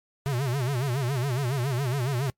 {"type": "tone with vibrato", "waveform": "square", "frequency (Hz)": 130.81, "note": "C3", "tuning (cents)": 0, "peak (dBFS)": -25, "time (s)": [0.26, 2.3], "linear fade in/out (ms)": 0, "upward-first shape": "sine", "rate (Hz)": 7.2, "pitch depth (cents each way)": 170, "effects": ["noise-tail reverb RT60 0.1 s tail -24 dB re dry", "MP3 96 kbps"]}